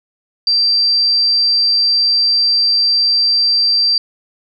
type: tone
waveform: sine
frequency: 4699 Hz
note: D8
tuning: in tune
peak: -10 dBFS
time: 0.47-3.98 s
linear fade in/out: 2 ms
effects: none